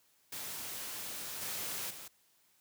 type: noise with level steps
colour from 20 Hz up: white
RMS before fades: -42 / -39 / -48 dBFS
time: 0.32-2.08 s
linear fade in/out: 5 ms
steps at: 1.41 / 1.9 s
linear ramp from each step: 10 ms
effects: white hiss -70 dBFS RMS until 2.6 s + high-pass 60 Hz 12 dB/octave